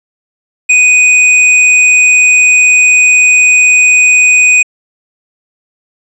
square tone, 2489 Hz, D#7, in tune, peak -4 dBFS, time 0.69-4.63 s, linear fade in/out 10 ms, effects resampled to 22050 Hz

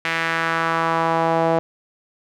sawtooth tone with band-pass filter sweep, 164.5 Hz, E3, 3 cents flat, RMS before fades -20 dBFS, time 0.05-1.59 s, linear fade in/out 0 ms, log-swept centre 2100 to 650 Hz, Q 2, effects none

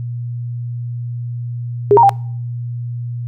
sine tone with pitch steps, 408.2 / 935 / 793 Hz, G#4 / A#5 / G5, -30 / +5 / +20 cents, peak -5 dBFS, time 1.91-2.093 s, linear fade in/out 0 ms, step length 61 ms, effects noise-tail reverb RT60 0.6 s tail -25 dB re dry + added 120 Hz sine -21 dBFS peak until 3.27 s

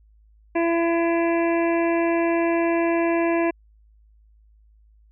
harmonic tone, 336.4 Hz, E4, 35 cents sharp, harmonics 1 / 2 / 3 / 5 / 6 / 7 / 8, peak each -20 / -24 / -30 / -33 / -36 / -34 / -37 dBFS, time 0.55-3.51 s, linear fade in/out 10 ms, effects added 53 Hz sine -52 dBFS peak until 5.11 s

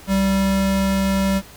square tone pair together, 64.9 / 194.17 Hz, C2 / G3, -13 / -16 cents, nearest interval octave + perfect fifth, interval 1897 cents, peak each -28 / -17 dBFS, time 0.07-1.42 s, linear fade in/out 50 ms, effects pink hiss -43 dBFS RMS until 1.56 s

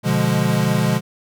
square chord, B diminished seventh, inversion none, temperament equal, 123.47 / 146.83 / 174.61 / 207.7 Hz, B2 / D3 / F3 / Ab3, 0 / 0 / 0 / 0 cents, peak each -22 dBFS, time 0.03-1.01 s, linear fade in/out 50 ms, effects none

